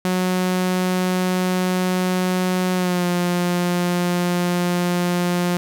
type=tone with pitch glide; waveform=sawtooth; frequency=183.3 to 176.65 Hz; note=F#3 to F3; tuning=-16 to +20 cents; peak=-14 dBFS; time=0.05-5.57 s; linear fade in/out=0 ms; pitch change=-64 cents; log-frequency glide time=2.74-3.06 s; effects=none